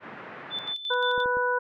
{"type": "band-pass noise", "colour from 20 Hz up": "white", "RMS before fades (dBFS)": -42, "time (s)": [0, 0.75], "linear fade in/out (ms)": 50, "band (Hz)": [130, 1900], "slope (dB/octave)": 24}
{"type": "tone with tremolo", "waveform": "sine", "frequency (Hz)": 3520, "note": "A7", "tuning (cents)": 0, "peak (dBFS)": -28, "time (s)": [0.5, 1.25], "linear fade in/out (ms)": 50, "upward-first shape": "square", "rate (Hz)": 5.7, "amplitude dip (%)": 65}
{"type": "harmonic tone", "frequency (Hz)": 493.9, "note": "B4", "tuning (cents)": 0, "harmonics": [1, 2, 3], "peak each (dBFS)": [-27, -27, -27], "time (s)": [0.9, 1.59], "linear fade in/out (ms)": 10}
{"type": "clicks", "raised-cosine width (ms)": 2, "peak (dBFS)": -27, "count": 3, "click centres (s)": [1.179, 1.259, 1.37]}
{"effects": []}